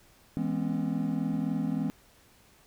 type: chord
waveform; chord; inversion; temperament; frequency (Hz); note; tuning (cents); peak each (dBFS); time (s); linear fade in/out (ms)
triangle; C# minor seventh; first; equal with one note detuned; 164.81 / 207.7 / 246.9 / 270.4; E3 / G#3 / B3 / C#4; 0 / 0 / 0 / -43; -31; 0.37-1.9; 0
effects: pink hiss -60 dBFS RMS until 2.66 s